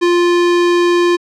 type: tone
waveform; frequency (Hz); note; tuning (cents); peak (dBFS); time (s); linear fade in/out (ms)
square; 349.2; F4; 0; -10; 0.01-1.17; 20
effects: low-pass 5000 Hz 12 dB/octave